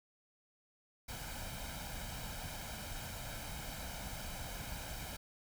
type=noise with comb filter; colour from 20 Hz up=pink; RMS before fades=-44 dBFS; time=1.08-5.17 s; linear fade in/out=10 ms; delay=1.3 ms; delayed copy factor=+0.65; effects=none

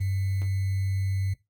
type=tone with sample-and-hold; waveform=sine; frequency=96.3 Hz; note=G2; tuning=30 cents flat; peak=-24 dBFS; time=0-1.34 s; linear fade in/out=10 ms; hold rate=2100 Hz; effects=noise-tail reverb RT60 0.2 s tail -17 dB re dry + Opus 24 kbps

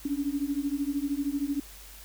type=beating tone pair; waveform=sine; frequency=277.2 / 290.2 Hz; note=C#4 / D4; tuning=0 / -21 cents; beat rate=13 Hz; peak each=-30 / -30 dBFS; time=0.05-1.6 s; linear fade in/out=5 ms; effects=added 50 Hz sine -49 dBFS peak until 2.04 s + white hiss -49 dBFS RMS until 2.04 s

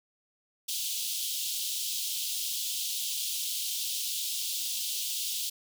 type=high-pass noise; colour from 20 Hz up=pink; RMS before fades=-33 dBFS; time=0.68-5.5 s; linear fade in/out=10 ms; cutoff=3000 Hz; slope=48 dB/octave; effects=none

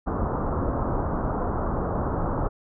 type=low-pass noise; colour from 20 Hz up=pink; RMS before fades=-26 dBFS; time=0.06-2.49 s; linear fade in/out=20 ms; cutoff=1300 Hz; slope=48 dB/octave; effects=none

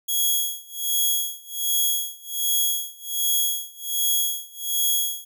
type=tone with tremolo; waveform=5% pulse; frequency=3322 Hz; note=G#7; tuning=in tune; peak=-10 dBFS; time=0.08-5.25 s; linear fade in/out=10 ms; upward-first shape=sine; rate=1.3 Hz; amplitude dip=95%; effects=none

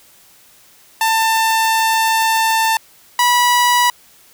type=tone pair in turn; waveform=sawtooth; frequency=893 / 976 Hz; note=A5 / B5; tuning=+25 / -21 cents; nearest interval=major second; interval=154 cents; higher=second; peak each=-9 / -7 dBFS; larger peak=second; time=1.01-2.77 / 3.19-3.9 s; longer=first; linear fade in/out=2 ms; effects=white hiss -48 dBFS RMS until 4.33 s

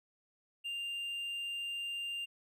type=tone; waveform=triangle; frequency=2794 Hz; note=F7; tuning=in tune; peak=-35 dBFS; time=0.64-2.26 s; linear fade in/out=20 ms; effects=none

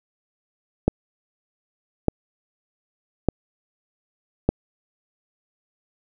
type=click train; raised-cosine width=2 ms; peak=-3 dBFS; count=4; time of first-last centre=0.88-4.49 s; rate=0.831 Hz; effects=none

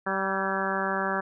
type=harmonic tone with a mistuned harmonic; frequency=193.3 Hz; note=G3; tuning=24 cents flat; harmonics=1 / 2 / 3 / 4 / 5 / 6 / 7 / 8 / 9; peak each=-34 / -34 / -34 / -34 / -34 / -34 / -34 / -34 / -34 dBFS; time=0.06-1.21 s; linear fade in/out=10 ms; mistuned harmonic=9; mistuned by=-44 cents; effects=none

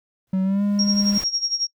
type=noise with exponential growth; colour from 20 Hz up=pink; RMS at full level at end=-34 dBFS; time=0.27-1.24 s; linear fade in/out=2 ms; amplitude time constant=210 ms
type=tone with pitch glide; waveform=triangle; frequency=188.9 to 203.6 Hz; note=F#3 to G#3; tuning=+36 to -34 cents; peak=-16 dBFS; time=0.33-1.18 s; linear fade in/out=5 ms; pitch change=+130 cents; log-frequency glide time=0.43-0.63 s
type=tone with tremolo; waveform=sine; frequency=5588 Hz; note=F8; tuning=in tune; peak=-18 dBFS; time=0.79-1.67 s; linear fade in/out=2 ms; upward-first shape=sine; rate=11 Hz; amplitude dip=80%
effects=noise-tail reverb RT60 0.1 s tail -24 dB re dry

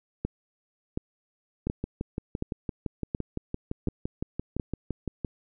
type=two click trains; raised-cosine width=3 ms; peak=-15 / -17 dBFS; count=7 / 22; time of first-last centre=0.25-4.598 / 1.67-5.248 s; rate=1.38 / 5.87 Hz; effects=none

